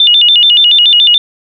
sine tone with vibrato, 3209 Hz, G7, 40 cents sharp, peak -3 dBFS, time 0-1.18 s, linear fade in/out 2 ms, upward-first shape square, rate 7 Hz, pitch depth 180 cents each way, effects none

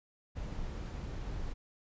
brown noise, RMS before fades -39 dBFS, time 0.35-1.54 s, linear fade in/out 20 ms, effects resampled to 16000 Hz

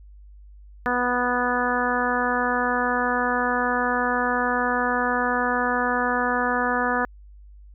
harmonic tone, 246.3 Hz, B3, 5 cents flat, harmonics 1 / 2 / 3 / 4 / 5 / 6 / 7, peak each -28 / -28 / -28 / -28 / -28 / -28 / -28 dBFS, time 0.86-7.05 s, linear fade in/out 0 ms, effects added 50 Hz sine -43 dBFS peak until 7.74 s

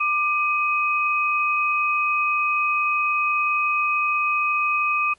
sine tone pair together, 1191 / 2524 Hz, D6 / D#7, +24 / +24 cents, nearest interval octave + minor second, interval 1300 cents, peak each -21 dBFS, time 0-5.14 s, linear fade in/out 10 ms, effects pink hiss -60 dBFS RMS until 5.18 s + MP3 48 kbps

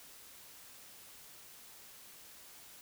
silence, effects white hiss -55 dBFS RMS until 2.81 s

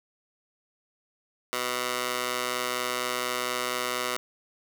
15% pulse tone with high-pass filter, 124.2 Hz, B2, 10 cents sharp, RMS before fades -30 dBFS, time 1.53-4.17 s, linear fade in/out 0 ms, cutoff 760 Hz, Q 0.67, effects none

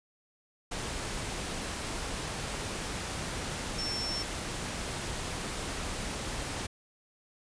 sine tone in noise, 5410 Hz, E8, 44 cents sharp, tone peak -33 dBFS, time 3.78-4.23 s, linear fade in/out 10 ms, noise pink, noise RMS -36 dBFS, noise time 0.71-6.67 s, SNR 0 dB, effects resampled to 22050 Hz

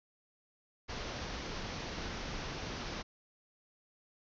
pink low-pass noise, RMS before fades -41 dBFS, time 0.88-3.03 s, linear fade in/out 20 ms, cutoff 6200 Hz, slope 96 dB/octave, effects none

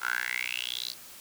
10% pulse tone with high-pass filter sweep, 61.1 Hz, B1, 18 cents flat, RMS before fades -33 dBFS, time 0-0.95 s, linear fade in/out 50 ms, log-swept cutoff 1300 to 4500 Hz, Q 7.5, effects white hiss -48 dBFS RMS until 1.2 s

